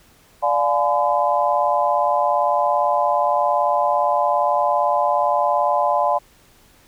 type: chord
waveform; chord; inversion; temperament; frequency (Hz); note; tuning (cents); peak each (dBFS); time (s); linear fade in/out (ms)
sine; D diminished seventh; none; just; 587.3 / 704.8 / 845.8 / 1014.9; D5 / F5 / Ab5 / Cb6; 0 / +16 / +31 / +47; -21; 0.42-6.19; 20
effects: pink hiss -53 dBFS RMS until 6.87 s